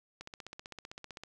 click train, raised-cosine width 0.2 ms, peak -27 dBFS, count 17, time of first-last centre 0.21-1.236 s, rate 15.6 Hz, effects none

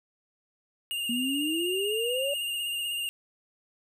square tone with vibrato, 2823 Hz, F7, 18 cents sharp, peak -30 dBFS, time 0.91-3.09 s, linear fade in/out 0 ms, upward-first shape triangle, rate 16 Hz, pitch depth 39 cents each way
sine exponential sweep, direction up, 232.6 to 580 Hz, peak -28 dBFS, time 1.09-2.34 s, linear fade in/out 5 ms
effects none

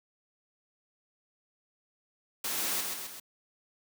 white noise with echo, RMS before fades -33 dBFS, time 2.44-2.81 s, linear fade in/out 5 ms, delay 130 ms, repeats 3, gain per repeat -4 dB, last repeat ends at 3.2 s, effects high-pass 150 Hz 12 dB/octave

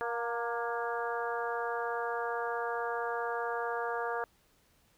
harmonic tone with a mistuned harmonic, 235.6 Hz, A#3, 19 cents sharp, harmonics 2 / 3 / 4 / 5 / 6 / 7, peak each -36 / -38 / -39 / -40 / -41 / -41 dBFS, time 0.01-4.24 s, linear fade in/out 0 ms, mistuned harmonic 4, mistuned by -34 cents, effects pink hiss -68 dBFS RMS until 4.97 s

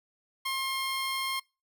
15% pulse tone, 1067 Hz, C6, 34 cents sharp, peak -23 dBFS, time 0.45-1.4 s, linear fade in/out 10 ms, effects noise-tail reverb RT60 0.3 s tail -26 dB re dry

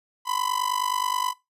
45% pulse tone with amplitude modulation, 1001 Hz, B5, 23 cents sharp, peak -20 dBFS, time 0.25-1.34 s, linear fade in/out 50 ms, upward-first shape sine, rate 49.5 Hz, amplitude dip 95%, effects noise-tail reverb RT60 0.2 s tail -19 dB re dry + resampled to 32000 Hz

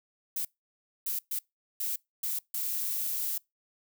violet noise bursts at uneven times, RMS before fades -32 dBFS, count 6, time 0.36-0.45 / 1.06-1.19 / 1.31-1.39 / 1.8-1.96 / 2.23-2.39 / 2.54-3.38 s, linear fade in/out 5 ms, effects noise-tail reverb RT60 0.2 s tail -25 dB re dry

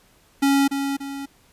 square tone with echo, 277.2 Hz, C#4, in tune, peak -16 dBFS, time 0.42-0.68 s, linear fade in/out 10 ms, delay 290 ms, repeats 2, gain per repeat -7 dB, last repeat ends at 1.26 s, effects pink hiss -57 dBFS RMS until 1.52 s + resampled to 32000 Hz

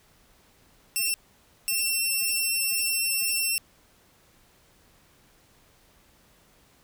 10% pulse tone bursts at uneven times, 2702 Hz, E7, 42 cents sharp, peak -15 dBFS, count 2, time 0.96-1.14 / 1.68-3.58 s, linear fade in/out 0 ms, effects pink hiss -60 dBFS RMS until 6.83 s

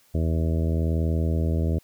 harmonic tone, 81 Hz, E2, 30 cents flat, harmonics 1 / 2 / 3 / 4 / 5 / 6 / 7 / 8, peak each -22 / -28 / -32 / -34 / -36 / -38 / -39 / -40 dBFS, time 0.14-1.79 s, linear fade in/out 10 ms, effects white hiss -60 dBFS RMS until 1.83 s

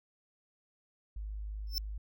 sine tone, 51.9 Hz, G#1, in tune, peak -37 dBFS, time 1.16-1.98 s, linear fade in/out 5 ms
square tone with exponential growth, 5320 Hz, E8, 15 cents sharp, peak -28 dBFS, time 1.67-1.78 s, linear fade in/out 0 ms, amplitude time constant 22 ms
effects none

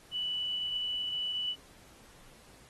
sine tone, 2966 Hz, F#7, 4 cents sharp, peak -31 dBFS, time 0.11-1.56 s, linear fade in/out 50 ms, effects pink hiss -58 dBFS RMS until 2.69 s + AAC 32 kbps

